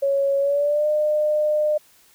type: tone with pitch glide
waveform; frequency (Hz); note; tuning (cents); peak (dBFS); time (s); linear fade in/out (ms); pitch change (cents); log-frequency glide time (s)
sine; 554.4 to 604.6; C#5 to D#5; 0 to -50; -17; 0.02-1.78; 10; +150; 0.39-0.87
effects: white hiss -55 dBFS RMS until 2.14 s